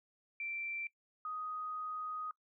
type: tone pair in turn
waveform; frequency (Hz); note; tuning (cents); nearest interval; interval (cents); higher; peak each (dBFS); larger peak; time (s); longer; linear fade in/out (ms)
sine; 2347 / 1249; D7 / D#6; -2 / +6; major seventh; 1092; first; -38 / -38; neither; 0.4-0.87 / 1.25-2.31; second; 2
effects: noise-tail reverb RT60 0.1 s tail -22 dB re dry